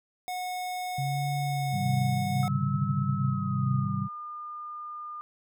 square tone, 730 Hz, F#5, 24 cents flat, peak -32 dBFS, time 0.28-2.48 s, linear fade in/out 0 ms
sine tone with vibrato, 136.2 Hz, C#3, 30 cents flat, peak -28 dBFS, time 0.98-3.86 s, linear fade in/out 5 ms, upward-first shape sine, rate 0.68 Hz, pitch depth 70 cents each way
sine chord, Ab major seventh, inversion none, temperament just, 103.83 / 129.78 / 155.74 / 194.67 Hz, Ab2 / C3 / Eb3 / G3, 0 / -14 / +2 / -12 cents, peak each -34 / -32 / -35 / -31 dBFS, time 1.71-4.09 s, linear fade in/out 50 ms
sine tone with pitch glide, 1297 to 1210.1 Hz, E6 to D#6, -28 to -49 cents, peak -36 dBFS, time 2.43-5.21 s, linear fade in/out 0 ms, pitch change -121 cents, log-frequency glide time 3.17-3.94 s
effects none

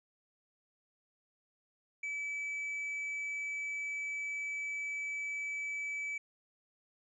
triangle tone, 2299 Hz, D7, 37 cents flat, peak -34 dBFS, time 2.03-6.18 s, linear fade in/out 5 ms, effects resampled to 22050 Hz

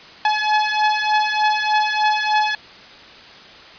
sawtooth beating tone pair, 850 / 853.3 Hz, G#5 / G#5, +40 / +47 cents, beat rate 3.3 Hz, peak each -15 dBFS, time 0.25-2.55 s, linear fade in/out 2 ms, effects white hiss -41 dBFS RMS until 3.78 s + resampled to 11025 Hz

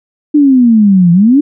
sine exponential two-way sweep, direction down then up, 303.6 to 167.7 to 303.6 Hz, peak -3 dBFS, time 0.34-1.41 s, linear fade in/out 10 ms, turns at 1.12 s, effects none

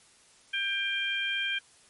harmonic tone, 794 Hz, G5, 22 cents sharp, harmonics 2 / 3 / 4, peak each -32 / -32 / -32 dBFS, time 0.53-1.59 s, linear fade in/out 10 ms, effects white hiss -59 dBFS RMS until 1.89 s + MP3 48 kbps

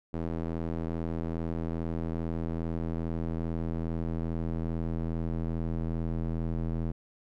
square tone with band-pass filter sweep, 41.2 Hz, E1, in tune, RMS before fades -32 dBFS, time 0.13-6.92 s, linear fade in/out 10 ms, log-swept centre 300 to 180 Hz, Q 0.74, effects none

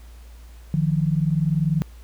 sine tone pair together, 151.7 / 172.01 Hz, D#3 / F3, -44 / -26 cents, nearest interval major second, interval 218 cents, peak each -20 / -22 dBFS, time 0.74-1.82 s, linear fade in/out 0 ms, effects added 58 Hz sine -40 dBFS peak until 2.03 s + pink hiss -54 dBFS RMS until 2.03 s

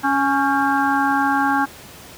harmonic tone with a mistuned harmonic, 277.2 Hz, C#4, in tune, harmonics 1 / 3 / 4 / 5 / 6, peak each -21 / -19 / -24 / -25 / -23 dBFS, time 0.03-1.66 s, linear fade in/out 20 ms, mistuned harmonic 6, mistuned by -71 cents, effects pink hiss -40 dBFS RMS until 2.17 s + high-pass 80 Hz 12 dB/octave

